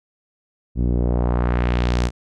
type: tone with low-pass filter sweep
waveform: sawtooth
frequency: 60.2 Hz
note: B1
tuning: 44 cents flat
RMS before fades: -19 dBFS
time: 0.75-2.11 s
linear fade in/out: 50 ms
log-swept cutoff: 240 to 7600 Hz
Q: 1.2
effects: none